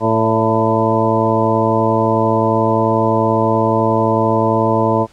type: harmonic tone with a mistuned harmonic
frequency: 111.5 Hz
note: A2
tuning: 23 cents sharp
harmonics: 1 / 2 / 3 / 4 / 5 / 6 / 8 / 9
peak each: -20 / -20 / -20 / -20 / -20 / -20 / -20 / -20 dBFS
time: 0-5.07 s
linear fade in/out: 50 ms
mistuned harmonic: 5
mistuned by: +28 cents
effects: pink hiss -49 dBFS RMS until 5.12 s + low-pass 8000 Hz 12 dB/octave